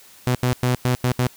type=tone bursts at uneven times; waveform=sawtooth; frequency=125.1 Hz; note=B2; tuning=23 cents sharp; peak=-13 dBFS; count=6; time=0.27-0.35 / 0.43-0.53 / 0.63-0.75 / 0.85-0.95 / 1.04-1.12 / 1.19-1.27 s; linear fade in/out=0 ms; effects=white hiss -48 dBFS RMS until 1.36 s